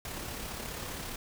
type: noise with amplitude modulation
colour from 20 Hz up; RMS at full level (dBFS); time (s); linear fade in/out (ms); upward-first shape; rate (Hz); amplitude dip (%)
pink; -38; 0.05-1.16; 2; sine; 34.9; 35
effects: none